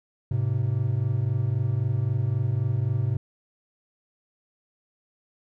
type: tone pair together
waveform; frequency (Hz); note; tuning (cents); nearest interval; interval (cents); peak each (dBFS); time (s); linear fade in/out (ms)
triangle; 105.5 / 129.3; G#2 / C3; +28 / -20; major third; 352; -23; 0.31-3.17; 5
effects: none